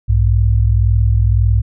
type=tone pair together; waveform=sine; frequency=61.4 / 103.26 Hz; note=B1 / G#2; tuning=-9 / -9 cents; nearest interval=major sixth; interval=900 cents; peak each=-12 dBFS; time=0.08-1.62 s; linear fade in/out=20 ms; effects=none